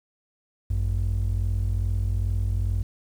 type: ring-modulated tone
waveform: triangle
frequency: 73.42 Hz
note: D2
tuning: in tune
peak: -16 dBFS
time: 0.7-2.83 s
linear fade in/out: 5 ms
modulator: 21.2 Hz
effects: tanh soft clip ceiling -15 dBFS + 9-bit